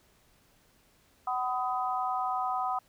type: harmonic tone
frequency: 251 Hz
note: B3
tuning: 28 cents sharp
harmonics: 3 / 4 / 5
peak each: -31 / -34 / -33 dBFS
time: 1.27-2.79 s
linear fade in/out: 5 ms
effects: pink hiss -65 dBFS RMS until 2.88 s